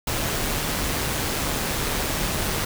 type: noise with amplitude modulation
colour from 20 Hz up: pink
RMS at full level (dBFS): -24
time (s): 0.07-2.65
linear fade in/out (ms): 5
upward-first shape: sine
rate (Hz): 149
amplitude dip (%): 30
effects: none